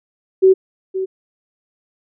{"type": "tone with echo", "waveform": "sine", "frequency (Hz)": 379.2, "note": "F#4", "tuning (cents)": 43, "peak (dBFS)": -6, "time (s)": [0.42, 0.54], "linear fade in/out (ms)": 20, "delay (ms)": 520, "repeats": 1, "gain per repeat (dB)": -12, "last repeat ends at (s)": 1.06, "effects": []}